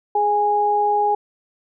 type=tone pair together; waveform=sine; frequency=416.8 / 826 Hz; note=G#4 / G#5; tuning=+6 / -10 cents; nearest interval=octave; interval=1184 cents; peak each=-22 / -16 dBFS; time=0.15-1.15 s; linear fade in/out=5 ms; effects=none